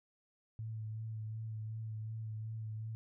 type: tone with vibrato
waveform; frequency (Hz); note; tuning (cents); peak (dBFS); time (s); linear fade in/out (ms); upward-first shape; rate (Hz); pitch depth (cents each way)
sine; 110; A2; 0; -39; 0.59-2.95; 0; sine; 2.7; 23
effects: none